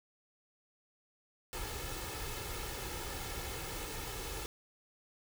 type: noise with comb filter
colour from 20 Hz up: pink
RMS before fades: -41 dBFS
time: 1.53-4.46 s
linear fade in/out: 0 ms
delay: 2.3 ms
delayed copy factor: +0.6
effects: none